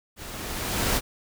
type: noise with level ramp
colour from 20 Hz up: pink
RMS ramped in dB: -40 to -22 dBFS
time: 0.16-1.01 s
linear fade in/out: 50 ms
effects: none